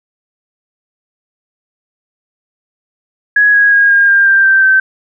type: tone with pitch steps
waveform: sine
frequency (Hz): 1671 / 1652.8 / 1634.7 / 1616.9 / 1599.2 / 1581.8 / 1564.5 / 1547.4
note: G#6 / G#6 / G#6 / G#6 / G6 / G6 / G6 / G6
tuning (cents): +10 / -9 / -28 / -47 / +34 / +15 / -4 / -23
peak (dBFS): -5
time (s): 3.36-4.8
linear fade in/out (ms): 5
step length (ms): 180
effects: none